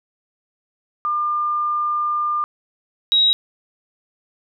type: tone pair in turn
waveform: sine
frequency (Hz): 1200 / 3826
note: D6 / A#7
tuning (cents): +37 / +44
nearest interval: octave + minor sixth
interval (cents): 2007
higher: second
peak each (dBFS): -18 / -12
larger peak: second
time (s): 1.05-2.44 / 3.12-3.33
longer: first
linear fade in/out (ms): 0
effects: none